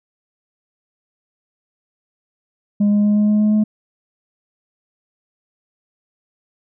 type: tone with pitch steps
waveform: sine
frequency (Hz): 205.3 / 206.6 / 207.9 / 209.3 / 210.6 / 211.9 / 213.3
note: G#3 / G#3 / G#3 / G#3 / G#3 / G#3 / G#3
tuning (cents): -20 / -9 / +2 / +14 / +24 / +35 / +46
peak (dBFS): -9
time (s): 2.8-3.64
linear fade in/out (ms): 10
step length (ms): 120
effects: tanh soft clip ceiling -11 dBFS